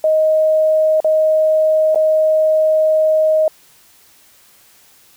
sine tone with dropouts, 626 Hz, D#5, 10 cents sharp, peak -10 dBFS, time 0.04-3.48 s, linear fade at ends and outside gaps 2 ms, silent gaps 1.003-1.045 / 1.947-1.957 s, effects white hiss -49 dBFS RMS until 5.16 s

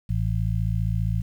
harmonic tone, 55 Hz, A1, in tune, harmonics 1 / 2 / 3, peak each -26 / -24 / -29 dBFS, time 0.09-1.22 s, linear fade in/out 10 ms, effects 9-bit

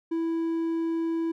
triangle tone, 329.6 Hz, E4, in tune, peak -23 dBFS, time 0.11-1.32 s, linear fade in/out 10 ms, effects none

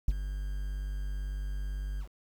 triangle tone with ADSR envelope, 49 Hz, G1, in tune, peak -17 dBFS, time 0.08-2.08 s, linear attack 4 ms, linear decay 34 ms, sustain -13 dB, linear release 79 ms, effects 9-bit

